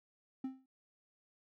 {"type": "tone with exponential decay", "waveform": "triangle", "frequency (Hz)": 262.9, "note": "C4", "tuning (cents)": 8, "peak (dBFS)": -32, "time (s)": [0.44, 0.66], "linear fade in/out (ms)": 5, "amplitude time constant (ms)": 46, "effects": []}